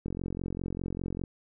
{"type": "click train", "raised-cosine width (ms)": 3, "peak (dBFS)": -21, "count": 54, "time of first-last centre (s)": [0.06, 1.238], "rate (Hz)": 45, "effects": []}